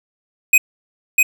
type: tone with echo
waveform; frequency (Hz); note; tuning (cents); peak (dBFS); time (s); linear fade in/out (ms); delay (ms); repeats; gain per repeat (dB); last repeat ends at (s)
square; 2507; D#7; +12; -8; 0.53-0.58; 5; 650; 1; -2; 1.23
effects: none